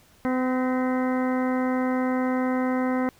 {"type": "harmonic tone with a mistuned harmonic", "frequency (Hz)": 255.5, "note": "C4", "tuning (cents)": -41, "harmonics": [1, 2, 3, 4, 5, 6, 7, 8], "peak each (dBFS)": [-23, -29, -33, -35, -37, -39, -40, -41], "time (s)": [0.25, 3.09], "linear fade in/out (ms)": 0, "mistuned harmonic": 7, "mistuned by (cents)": 67, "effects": ["pink hiss -57 dBFS RMS until 3.19 s"]}